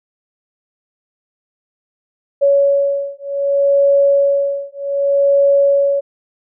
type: beating tone pair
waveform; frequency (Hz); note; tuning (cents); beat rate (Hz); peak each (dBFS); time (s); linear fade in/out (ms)
sine; 560 / 560.65; C#5 / C#5; +18 / +20; 0.65; -14 / -14; 2.41-6.01; 20
effects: none